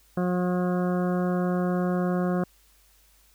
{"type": "harmonic tone with a mistuned harmonic", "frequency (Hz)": 179.7, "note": "F3", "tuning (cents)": 50, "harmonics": [1, 2, 3, 4, 6, 7, 8, 9], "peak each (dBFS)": [-24, -30, -32, -35, -39, -41, -42, -46], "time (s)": [0.17, 2.44], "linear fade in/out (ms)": 5, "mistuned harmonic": 9, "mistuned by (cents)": 22, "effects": ["added 50 Hz sine -61 dBFS peak until 3.34 s", "white hiss -61 dBFS RMS until 3.34 s"]}